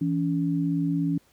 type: tone pair together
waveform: sine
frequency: 165.5 / 282.4 Hz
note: E3 / C#4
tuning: +7 / +32 cents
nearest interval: major sixth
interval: 925 cents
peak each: -25 dBFS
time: 0.01-1.18 s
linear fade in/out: 5 ms
effects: pink hiss -62 dBFS RMS until 1.32 s + high-pass 60 Hz 12 dB/octave